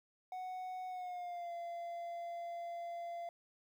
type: tone with pitch glide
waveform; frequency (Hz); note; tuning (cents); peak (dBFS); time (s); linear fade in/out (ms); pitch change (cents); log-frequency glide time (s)
triangle; 740 to 686.5; F#5 to F5; 0 to -30; -39; 0.32-3.29; 2; -130; 0.88-1.52
effects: 12-bit